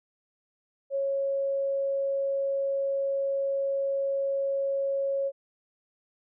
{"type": "tone", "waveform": "sine", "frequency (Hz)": 550, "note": "C#5", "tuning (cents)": -14, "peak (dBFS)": -25, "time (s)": [0.9, 5.32], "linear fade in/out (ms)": 50, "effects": []}